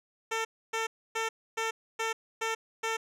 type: tone bursts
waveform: 10% pulse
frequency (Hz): 448.8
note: A4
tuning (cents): +34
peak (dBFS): -21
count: 7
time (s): 0.31-2.97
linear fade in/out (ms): 10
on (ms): 140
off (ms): 280
effects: low-pass 9000 Hz 12 dB/octave